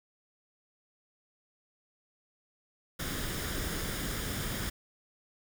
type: noise with comb filter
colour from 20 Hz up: pink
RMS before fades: -35 dBFS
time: 2.99-4.7 s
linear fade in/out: 10 ms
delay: 0.58 ms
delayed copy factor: +0.5
effects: none